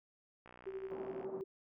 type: click train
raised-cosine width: 0.5 ms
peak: -40 dBFS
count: 49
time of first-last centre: 0.46-1.246 s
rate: 61.1 Hz
type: tone with tremolo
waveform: sine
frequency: 384.3 Hz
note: G4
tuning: 34 cents flat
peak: -38 dBFS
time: 0.66-1.44 s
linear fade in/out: 10 ms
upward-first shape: sine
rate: 12 Hz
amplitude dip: 65%
type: band-pass noise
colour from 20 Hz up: pink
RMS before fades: -49 dBFS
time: 0.91-1.41 s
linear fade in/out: 0 ms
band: 170 to 960 Hz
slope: 24 dB/octave
effects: none